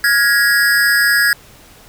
square tone with amplitude modulation, 1661.2 Hz, G#6, in tune, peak -7 dBFS, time 0.04-1.33 s, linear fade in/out 2 ms, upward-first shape sine, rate 244 Hz, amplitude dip 90%, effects pink hiss -43 dBFS RMS until 1.88 s

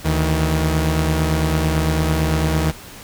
sawtooth tone pair together, 75.04 / 159 Hz, D2 / D#3, +38 / +38 cents, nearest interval octave + minor second, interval 1300 cents, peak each -15 dBFS, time 0.04-2.72 s, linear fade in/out 20 ms, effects pink hiss -38 dBFS RMS until 3.03 s

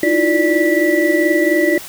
sine tone cluster, 311 / 329.7 / 353.9 / 587 / 1960 Hz, D#4 / E4 / F4 / D5 / B6, -1 / 0 / +23 / -1 / -14 cents, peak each -18 dBFS, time 0.03-1.78 s, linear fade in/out 2 ms, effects white hiss -33 dBFS RMS until 1.88 s

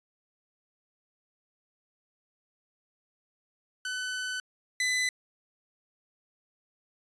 sawtooth tone pair in turn, 1506 / 2006 Hz, F#6 / B6, +30 / +26 cents, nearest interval perfect fourth, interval 496 cents, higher second, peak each -28 / -22 dBFS, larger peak second, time 3.85-4.4 / 4.8-5.09 s, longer first, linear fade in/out 2 ms, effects resampled to 22050 Hz

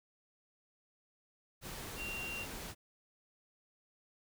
sine tone in noise, 2762 Hz, F7, 20 cents flat, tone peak -40 dBFS, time 1.96-2.47 s, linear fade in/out 50 ms, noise pink, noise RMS -45 dBFS, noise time 1.61-2.75 s, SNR +2 dB, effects none

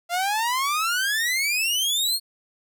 sawtooth exponential sweep, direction up, 680 to 4379 Hz, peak -18 dBFS, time 0.09-2.2 s, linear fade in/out 50 ms, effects none

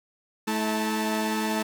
sawtooth tone cluster, 216.8 / 324.1 / 883 Hz, A3 / E4 / A5, -25 / -29 / +6 cents, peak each -23 / -28 / -27 dBFS, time 0.47-1.63 s, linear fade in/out 10 ms, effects none

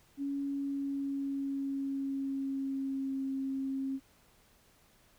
sine tone with pitch glide, 279.7 to 268.9 Hz, C#4 to C4, +16 to +47 cents, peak -32 dBFS, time 0.17-4 s, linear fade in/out 50 ms, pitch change -69 cents, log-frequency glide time 0.41-3.24 s, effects pink hiss -65 dBFS RMS until 5.18 s

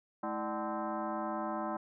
sine tone with frequency modulation, 216.1 Hz, A3, 31 cents flat, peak -33 dBFS, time 0.23-1.77 s, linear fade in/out 5 ms, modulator 271 Hz, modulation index 3.8, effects none

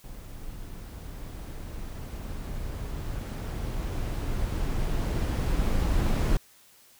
brown noise with level ramp, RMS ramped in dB -42 to -23 dBFS, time 0.04-6.37 s, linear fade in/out 2 ms, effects white hiss -57 dBFS RMS until 6.99 s

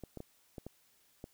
clicks, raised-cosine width 2 ms, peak -30 dBFS, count 6, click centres 0.037 / 0.173 / 0.204 / 0.582 / 0.666 / 1.241 s, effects white hiss -69 dBFS RMS until 1.33 s

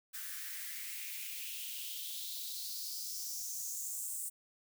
blue noise with high-pass filter sweep, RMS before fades -42 dBFS, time 0.13-4.3 s, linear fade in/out 20 ms, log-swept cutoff 1500 to 8500 Hz, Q 4.1, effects none

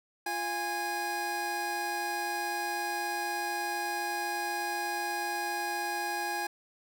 25% pulse tone pair together, 347.9 / 824 Hz, F4 / G#5, -7 / -14 cents, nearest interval octave + minor third, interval 1493 cents, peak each -35 / -28 dBFS, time 0.26-6.47 s, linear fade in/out 5 ms, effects none

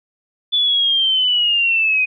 sine linear sweep, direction down, 3477 to 2489 Hz, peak -13 dBFS, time 0.52-2.06 s, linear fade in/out 20 ms, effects none

